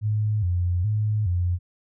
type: tone with vibrato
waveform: sine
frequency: 97.2 Hz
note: G2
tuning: 14 cents flat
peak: -20 dBFS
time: 0.01-1.59 s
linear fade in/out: 50 ms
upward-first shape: square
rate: 1.2 Hz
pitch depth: 160 cents each way
effects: none